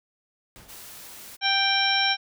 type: noise with exponential decay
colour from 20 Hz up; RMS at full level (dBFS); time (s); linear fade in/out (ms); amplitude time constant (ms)
pink; -45; 0.56-1.21; 0; 140
type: noise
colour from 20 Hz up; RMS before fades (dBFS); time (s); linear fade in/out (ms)
white; -43; 0.68-1.37; 20
type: harmonic tone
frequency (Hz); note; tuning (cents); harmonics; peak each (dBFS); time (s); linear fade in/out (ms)
785; G5; +2; 1 / 2 / 3 / 4 / 5 / 7; -27 / -27 / -27 / -27 / -27 / -27; 1.41-2.17; 50
effects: none